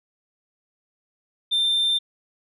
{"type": "tone", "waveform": "sine", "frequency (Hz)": 3584, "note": "A7", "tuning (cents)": 31, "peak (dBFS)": -16, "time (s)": [1.51, 1.99], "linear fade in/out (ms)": 20, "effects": ["tanh soft clip ceiling -17 dBFS"]}